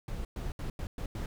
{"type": "noise bursts at uneven times", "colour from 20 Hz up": "brown", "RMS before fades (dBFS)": -36, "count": 6, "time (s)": [[0.08, 0.25], [0.36, 0.52], [0.59, 0.7], [0.79, 0.87], [0.98, 1.06], [1.15, 1.26]], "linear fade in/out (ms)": 2, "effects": []}